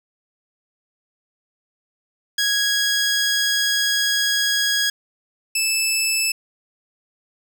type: tone pair in turn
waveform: 15% pulse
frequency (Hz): 1655 / 2627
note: G#6 / E7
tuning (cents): -6 / -7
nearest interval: minor sixth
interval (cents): 799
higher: second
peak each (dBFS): -11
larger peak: neither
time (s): 2.38-4.9 / 5.55-6.32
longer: first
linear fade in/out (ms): 5
effects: none